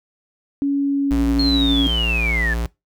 sine tone with pitch glide, 280.6 to 277.5 Hz, C#4 to C#4, +21 to +2 cents, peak -16 dBFS, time 0.62-1.87 s, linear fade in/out 0 ms, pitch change -19 cents, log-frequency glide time 0.74-1.36 s
square tone, 57.9 Hz, A#1, 11 cents flat, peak -21 dBFS, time 1.11-2.66 s, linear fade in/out 0 ms
sine linear sweep, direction down, 4304 to 1700 Hz, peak -19 dBFS, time 1.39-2.54 s, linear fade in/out 5 ms
effects noise-tail reverb RT60 0.2 s tail -21 dB re dry

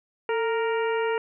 harmonic tone with a mistuned harmonic, 466.2 Hz, A#4, in tune, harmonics 1 / 2 / 3 / 4 / 5 / 6, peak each -24 / -30 / -34 / -36 / -38 / -40 dBFS, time 0.29-1.18 s, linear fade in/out 2 ms, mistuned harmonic 1, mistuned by -69 cents, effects none

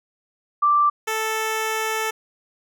sine / 10% pulse tone pair in turn, 1174.7 / 440 Hz, D6 / A4, 0 / 0 cents, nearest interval octave + perfect fourth, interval 1700 cents, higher first, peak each -14 dBFS, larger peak neither, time 0.62-0.9 / 1.07-2.11 s, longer second, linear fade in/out 10 ms, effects none

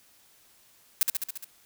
blue noise with echo, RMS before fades -22 dBFS, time 1.01-1.03 s, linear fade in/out 0 ms, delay 69 ms, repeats 6, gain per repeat -3 dB, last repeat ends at 1.444 s, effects white hiss -60 dBFS RMS until 1.65 s

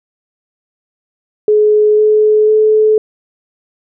sine tone with pitch steps, 423.6 / 427.5 / 431.5 Hz, G#4 / A4 / A4, +34 / -50 / -34 cents, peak -6 dBFS, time 1.48-2.98 s, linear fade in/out 2 ms, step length 500 ms, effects none

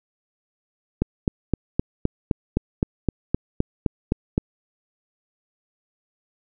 click train, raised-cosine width 3 ms, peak -6 dBFS, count 14, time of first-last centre 1.02-4.379 s, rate 3.87 Hz, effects none

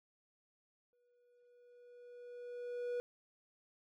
triangle tone with exponential growth, 486.3 Hz, B4, 27 cents flat, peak -33 dBFS, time 0.93-3 s, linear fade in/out 0 ms, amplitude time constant 450 ms, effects none

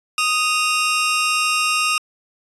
sawtooth tone pair together, 1244.3 / 2762 Hz, D#6 / F7, 0 / -20 cents, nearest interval octave + major second, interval 1380 cents, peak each -16 dBFS, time 0.18-1.98 s, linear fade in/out 2 ms, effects resampled to 24000 Hz

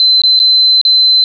sine tone with dropouts, 4060 Hz, B7, 47 cents sharp, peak -5 dBFS, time 0-1.24 s, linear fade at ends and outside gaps 1 ms, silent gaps 0.218-0.236 / 0.392-0.4 / 0.814-0.851 s, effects 7-bit

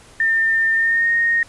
sine tone with pitch glide, 1804 to 1855.8 Hz, A6 to A#6, +43 to -8 cents, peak -14 dBFS, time 0.2-1.43 s, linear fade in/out 2 ms, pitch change +49 cents, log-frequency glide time 0.73-1.1 s, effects pink hiss -46 dBFS RMS until 1.48 s + resampled to 24000 Hz

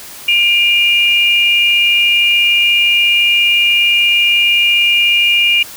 sine tone pair together, 2400 / 2837 Hz, D7 / F7, +37 / +27 cents, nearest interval minor third, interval 290 cents, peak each -11 dBFS, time 0.28-5.63 s, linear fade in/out 5 ms, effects white hiss -32 dBFS RMS until 5.76 s

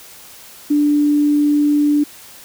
sine tone, 293.7 Hz, D4, in tune, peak -11 dBFS, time 0.7-2.04 s, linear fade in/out 10 ms, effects white hiss -40 dBFS RMS until 2.44 s

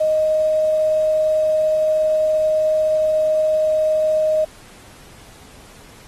sine tone with quantisation, 622.3 Hz, D#5, in tune, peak -14 dBFS, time 0-4.45 s, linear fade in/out 10 ms, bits 7, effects pink hiss -45 dBFS RMS until 6.07 s + AAC 32 kbps

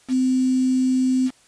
sine tone with quantisation, 257.6 Hz, C4, 27 cents flat, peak -16 dBFS, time 0.08-1.31 s, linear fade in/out 50 ms, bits 6, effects white hiss -55 dBFS RMS until 1.47 s + resampled to 22050 Hz

